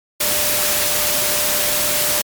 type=tone in noise; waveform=sine; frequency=595 Hz; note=D5; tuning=22 cents sharp; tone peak=-27 dBFS; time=0.2-2.22 s; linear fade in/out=10 ms; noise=white; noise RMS=-18 dBFS; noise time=0.2-2.22 s; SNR=-12 dB; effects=MP3 96 kbps